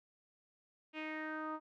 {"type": "tone with low-pass filter sweep", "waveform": "sawtooth", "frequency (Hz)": 311.1, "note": "D#4", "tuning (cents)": 0, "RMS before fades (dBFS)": -42, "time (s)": [0.93, 1.6], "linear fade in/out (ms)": 50, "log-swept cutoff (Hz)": [2700, 1100], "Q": 5.1, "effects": []}